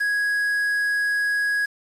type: tone with quantisation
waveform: triangle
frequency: 1661.2 Hz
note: G#6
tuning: in tune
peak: -18 dBFS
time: 0-1.66 s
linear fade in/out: 10 ms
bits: 7
effects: resampled to 32000 Hz